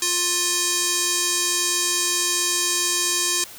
square tone with band-pass filter, 352.3 Hz, F4, 15 cents sharp, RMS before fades -22 dBFS, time 0.02-3.44 s, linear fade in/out 2 ms, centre 7000 Hz, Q 1.6, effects white hiss -41 dBFS RMS until 3.58 s

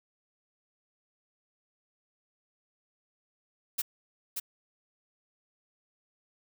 blue noise with echo, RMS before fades -30 dBFS, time 3.78-3.82 s, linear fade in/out 10 ms, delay 580 ms, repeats 1, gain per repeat -4 dB, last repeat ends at 4.4 s, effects none

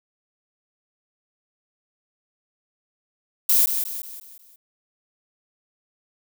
violet noise with echo, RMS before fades -17 dBFS, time 3.49-3.66 s, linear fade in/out 5 ms, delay 180 ms, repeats 5, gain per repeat -7 dB, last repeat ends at 4.56 s, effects none

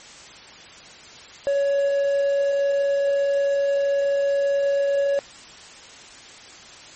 triangle tone, 560 Hz, C#5, 18 cents sharp, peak -16 dBFS, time 1.47-5.19 s, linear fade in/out 0 ms, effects white hiss -43 dBFS RMS until 6.95 s + MP3 32 kbps

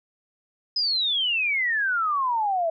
sine exponential sweep, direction down, 5100 to 641 Hz, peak -21 dBFS, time 0.76-2.7 s, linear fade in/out 5 ms, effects none

